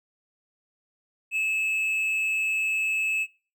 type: tone with amplitude modulation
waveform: triangle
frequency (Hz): 2600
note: E7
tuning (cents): -24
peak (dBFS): -20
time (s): 1.31-3.27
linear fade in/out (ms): 50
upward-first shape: sine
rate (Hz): 188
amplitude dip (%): 35
effects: noise-tail reverb RT60 0.4 s tail -22 dB re dry